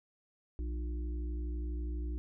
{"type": "harmonic tone with a mistuned harmonic", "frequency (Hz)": 60.3, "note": "B1", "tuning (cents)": -41, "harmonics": [1, 3, 5, 6], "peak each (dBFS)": [-34, -54, -47, -51], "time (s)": [0.59, 2.18], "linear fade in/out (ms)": 0, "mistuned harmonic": 6, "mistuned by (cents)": -39, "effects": []}